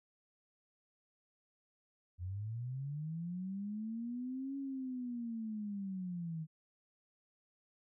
sine linear two-way sweep, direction up then down, 85.3 to 277.2 to 155.3 Hz, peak -38 dBFS, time 2.18-6.47 s, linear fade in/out 50 ms, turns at 4.57 s, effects none

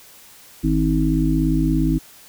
harmonic tone with a mistuned harmonic, 51.91 Hz, G#1, in tune, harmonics 1 / 3 / 5 / 6, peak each -21 / -21 / -21 / -21 dBFS, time 0.63-1.99 s, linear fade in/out 20 ms, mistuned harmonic 6, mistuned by +29 cents, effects white hiss -46 dBFS RMS until 2.28 s

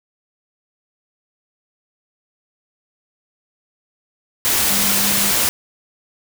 sine tone in noise, 200.6 Hz, G3, 40 cents sharp, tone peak -26 dBFS, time 4.7-5.31 s, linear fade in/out 0 ms, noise white, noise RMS -17 dBFS, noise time 4.45-5.49 s, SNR -12 dB, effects none

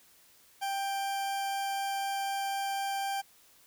40% pulse tone, 788 Hz, G5, 9 cents sharp, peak -30 dBFS, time 0.61-3.22 s, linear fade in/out 20 ms, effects white hiss -61 dBFS RMS until 3.66 s

